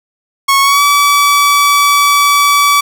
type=tone with pitch glide; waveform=sawtooth; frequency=1100 to 1147.4 Hz; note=C#6 to D6; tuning=-14 to -41 cents; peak=-3 dBFS; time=0.48-2.81 s; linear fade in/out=10 ms; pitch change=+73 cents; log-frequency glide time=0.61-0.82 s; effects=none